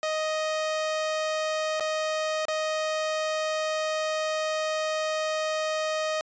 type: tone with dropouts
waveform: sawtooth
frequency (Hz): 624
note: D#5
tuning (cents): +5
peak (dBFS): -22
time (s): 0.03-6.21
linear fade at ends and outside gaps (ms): 1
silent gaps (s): 1.798-1.806 / 2.453-2.483
effects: resampled to 16000 Hz